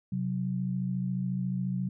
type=tone pair together; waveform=sine; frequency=130.81 / 185 Hz; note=C3 / F#3; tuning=0 / 0 cents; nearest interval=tritone; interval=600 cents; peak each=-32 / -30 dBFS; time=0.12-1.89 s; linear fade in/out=5 ms; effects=none